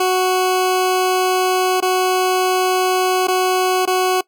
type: tone with dropouts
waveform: 20% pulse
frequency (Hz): 370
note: F#4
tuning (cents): 0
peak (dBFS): -9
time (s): 0-4.21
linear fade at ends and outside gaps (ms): 5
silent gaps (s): 1.804-1.824 / 3.272-3.282 / 3.855-3.874
effects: noise-tail reverb RT60 0.1 s tail -21 dB re dry